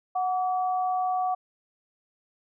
sine tone pair together, 737.6 / 1147 Hz, F#5 / D6, -6 / -41 cents, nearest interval minor sixth, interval 765 cents, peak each -24 / -33 dBFS, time 0.15-1.35 s, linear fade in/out 10 ms, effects none

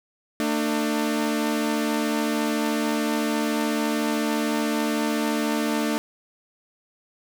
sawtooth tone pair together, 225.6 / 299.4 Hz, A3 / D4, +44 / +33 cents, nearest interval perfect fourth, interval 489 cents, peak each -21 dBFS, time 0.4-5.98 s, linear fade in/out 0 ms, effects none

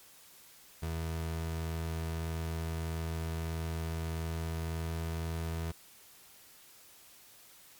30% pulse tone with pitch glide, 81.6 to 82.17 Hz, E2 to E2, -17 to -5 cents, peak -31 dBFS, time 0.82-5.72 s, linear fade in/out 10 ms, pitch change +12 cents, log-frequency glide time 4.18-5.48 s, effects white hiss -57 dBFS RMS until 7.79 s + MP3 96 kbps

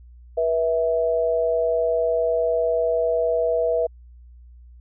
sine tone pair together, 484.6 / 654 Hz, B4 / E5, -33 / -14 cents, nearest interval perfect fourth, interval 519 cents, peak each -21 dBFS, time 0.37-3.87 s, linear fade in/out 10 ms, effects added 60 Hz sine -43 dBFS peak until 4.8 s

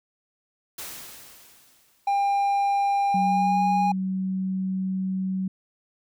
white noise with exponential decay, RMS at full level -35 dBFS, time 0.78-2.44 s, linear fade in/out 5 ms, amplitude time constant 360 ms
triangle tone with pitch glide, 800 to 820.1 Hz, G5 to G#5, +35 to -22 cents, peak -18 dBFS, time 2.07-3.92 s, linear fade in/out 5 ms, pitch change +43 cents, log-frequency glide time 3.11-3.63 s
sine tone, 188.7 Hz, F#3, 34 cents sharp, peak -24 dBFS, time 3.14-5.48 s, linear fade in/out 5 ms
effects none

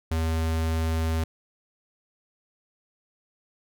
square tone, 80.9 Hz, E2, 32 cents flat, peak -24 dBFS, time 0.11-1.24 s, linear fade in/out 5 ms, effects none

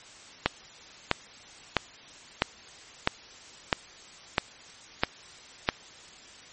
click train, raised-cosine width 0.3 ms, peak -4 dBFS, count 9, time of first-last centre 0.46-5.689 s, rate 1.53 Hz, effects white hiss -49 dBFS RMS until 6.52 s + MP3 32 kbps

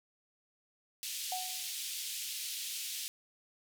pink band-pass noise, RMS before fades -40 dBFS, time 1.03-3.08 s, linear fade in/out 0 ms, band 2900 to 16000 Hz, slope 24 dB/octave
sine tone with exponential decay, 740 Hz, F#5, in tune, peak -33 dBFS, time 1.32-1.73 s, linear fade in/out 2 ms, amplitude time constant 89 ms
effects none

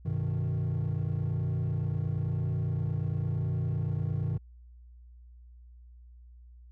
triangle chord, G augmented, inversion none, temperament equal with one note detuned, 98 / 126.28 / 155.56 Hz, G2 / B2 / D#3, 0 / +39 / 0 cents, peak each -29 dBFS, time 0.05-4.38 s, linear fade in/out 10 ms, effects tanh soft clip ceiling -22 dBFS + added 60 Hz sine -49 dBFS peak until 6.71 s

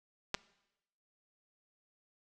clicks, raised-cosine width 0.2 ms, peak -16 dBFS, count 2, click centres 0.343 / 0.348 s, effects noise-tail reverb RT60 0.9 s tail -21 dB re dry + resampled to 24000 Hz

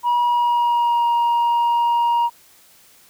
sine tone with pitch glide, 963 to 944.3 Hz, B5 to A#5, -44 to +22 cents, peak -12 dBFS, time 0.03-2.3 s, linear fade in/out 50 ms, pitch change -34 cents, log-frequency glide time 0.21-1.08 s, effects tanh soft clip ceiling -14 dBFS + white hiss -51 dBFS RMS until 3.09 s

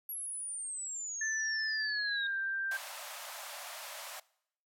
sine exponential sweep, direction down, 11530 to 3729 Hz, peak -37 dBFS, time 0.09-2.27 s, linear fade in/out 2 ms
sine tone with pitch glide, 1760 to 1577.1 Hz, A6 to G6, 0 to +10 cents, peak -32 dBFS, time 1.21-2.77 s, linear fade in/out 5 ms, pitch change -190 cents, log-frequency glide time 1.75-2.37 s
pink band-pass noise, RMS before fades -45 dBFS, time 2.71-4.2 s, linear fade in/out 5 ms, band 560 to 16000 Hz, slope 96 dB/octave
effects noise-tail reverb RT60 0.7 s tail -22 dB re dry

